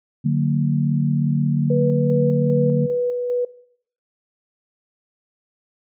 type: chord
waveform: sine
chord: D augmented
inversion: none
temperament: just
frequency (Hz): 146.83 / 183.54 / 229.4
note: D3 / F#3 / A#3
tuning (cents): 0 / -14 / -28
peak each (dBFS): -18 / -23 / -21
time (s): 0.24-2.87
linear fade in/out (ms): 20
type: tone with tremolo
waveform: sine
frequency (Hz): 490.5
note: B4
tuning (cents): -12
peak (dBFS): -18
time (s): 1.7-3.45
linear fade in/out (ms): 5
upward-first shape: square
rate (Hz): 2.5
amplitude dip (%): 35
effects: noise-tail reverb RT60 0.6 s tail -18 dB re dry